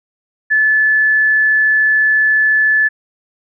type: tone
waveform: sine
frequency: 1733 Hz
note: A6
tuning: 27 cents flat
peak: -9 dBFS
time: 0.5-2.89 s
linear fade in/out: 20 ms
effects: none